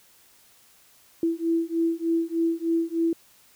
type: beating tone pair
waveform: sine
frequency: 330 / 333.3 Hz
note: E4 / E4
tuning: +2 / +19 cents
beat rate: 3.3 Hz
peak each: -25 dBFS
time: 1.23-3.13 s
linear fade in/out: 2 ms
effects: white hiss -57 dBFS RMS until 3.55 s